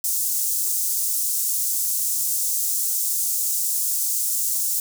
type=high-pass noise; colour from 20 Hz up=pink; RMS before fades=-23 dBFS; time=0.04-4.8 s; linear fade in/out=2 ms; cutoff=6900 Hz; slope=24 dB/octave; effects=none